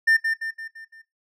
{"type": "tone with echo", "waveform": "triangle", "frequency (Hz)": 1800, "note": "A6", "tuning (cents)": 39, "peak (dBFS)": -13, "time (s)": [0.07, 0.17], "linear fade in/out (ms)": 10, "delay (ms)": 170, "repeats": 5, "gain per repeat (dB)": -6, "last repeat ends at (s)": 1.02, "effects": ["noise-tail reverb RT60 0.2 s tail -20 dB re dry"]}